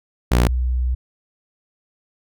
sawtooth / sine tone pair in turn, 60.2 / 62.25 Hz, B1 / B1, -44 / +14 cents, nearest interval minor second, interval 58 cents, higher second, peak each -9 / -17 dBFS, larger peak first, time 0.31-0.48 / 0.48-0.95 s, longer second, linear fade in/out 10 ms, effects none

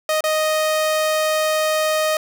sawtooth tone with dropouts, 622.3 Hz, D#5, in tune, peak -13 dBFS, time 0.09-2.17 s, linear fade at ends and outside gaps 2 ms, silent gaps 0.207-0.239 s, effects none

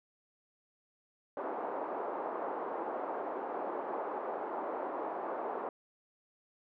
white band-pass noise, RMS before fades -38 dBFS, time 1.37-5.69 s, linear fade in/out 2 ms, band 320 to 970 Hz, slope 24 dB/octave, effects none

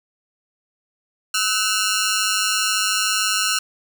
10% pulse ring-modulated tone, 1396.9 Hz, F6, in tune, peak -7 dBFS, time 1.34-3.59 s, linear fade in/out 5 ms, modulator 101 Hz, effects none

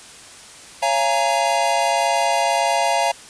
square chord, Bb minor seventh, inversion first, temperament equal with one note detuned, 554.4 / 683.3 / 830.6 / 932.3 Hz, Db5 / F5 / Ab5 / Bb5, 0 / -38 / 0 / 0 cents, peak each -26 / -21 / -23 / -23 dBFS, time 0.82-3.12 s, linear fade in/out 10 ms, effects white hiss -41 dBFS RMS until 3.29 s + resampled to 22050 Hz

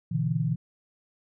sine tone cluster, 120.8 / 144.7 / 164.4 Hz, B2 / D3 / E3, -38 / -25 / -4 cents, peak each -29 / -29 / -27 dBFS, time 0.11-0.56 s, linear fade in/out 10 ms, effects none

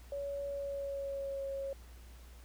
sine tone with pitch glide, 563 to 547.6 Hz, C#5 to C#5, +27 to -21 cents, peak -36 dBFS, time 0.12-1.73 s, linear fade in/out 2 ms, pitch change -48 cents, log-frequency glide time 0.48-1.48 s, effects added 60 Hz sine -51 dBFS peak until 2.44 s + pink hiss -61 dBFS RMS until 2.44 s

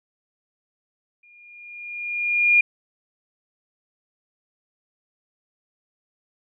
sine tone with exponential growth, 2420 Hz, D#7, 49 cents flat, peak -11 dBFS, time 1.23-2.61 s, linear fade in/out 5 ms, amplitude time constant 300 ms, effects none

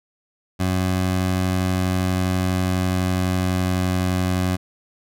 20% pulse tone with pitch glide, 92.5 to 91.65 Hz, F#2 to F#2, 0 to -16 cents, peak -14 dBFS, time 0.59-4.57 s, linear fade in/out 20 ms, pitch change -16 cents, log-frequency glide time 1.36-4.06 s, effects none

